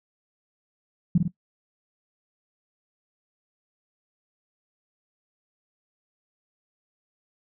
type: tone with echo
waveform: sine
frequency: 174.61 Hz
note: F3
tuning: in tune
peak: -14 dBFS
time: 1.15-1.18 s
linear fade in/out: 5 ms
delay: 50 ms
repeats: 2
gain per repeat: -4 dB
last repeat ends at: 1.28 s
effects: noise-tail reverb RT60 0.1 s tail -18 dB re dry